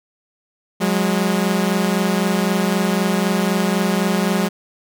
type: tone pair together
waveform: sawtooth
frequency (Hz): 182.1 / 206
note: F#3 / G#3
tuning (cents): -27 / -14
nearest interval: major second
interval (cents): 213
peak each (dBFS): -15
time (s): 0.8-4.49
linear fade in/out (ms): 20
effects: none